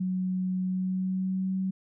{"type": "tone with pitch glide", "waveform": "sine", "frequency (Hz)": [185, 189.21], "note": ["F#3", "F#3"], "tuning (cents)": [0, 39], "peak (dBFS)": -26, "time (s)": [0, 1.71], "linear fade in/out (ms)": 10, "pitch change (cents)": 39, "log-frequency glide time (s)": [0.63, 1.57], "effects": []}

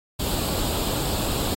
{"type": "noise with comb filter", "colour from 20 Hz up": "pink", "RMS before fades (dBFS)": -26, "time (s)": [0.19, 1.55], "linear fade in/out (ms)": 10, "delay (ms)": 0.25, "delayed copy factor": 0.6, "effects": ["AAC 48 kbps"]}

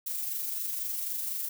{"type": "noise with amplitude modulation", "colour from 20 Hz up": "violet", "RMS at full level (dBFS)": -32, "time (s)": [0.06, 1.49], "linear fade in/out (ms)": 10, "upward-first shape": "sine", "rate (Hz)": 24, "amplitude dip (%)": 35, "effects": []}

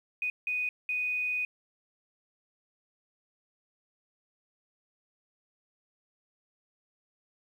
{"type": "tone bursts at uneven times", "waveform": "sine", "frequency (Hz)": 2486, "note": "D#7", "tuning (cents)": -2, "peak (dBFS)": -28, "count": 3, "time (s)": [[0.22, 0.3], [0.47, 0.69], [0.89, 1.45]], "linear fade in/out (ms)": 2, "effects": ["10-bit"]}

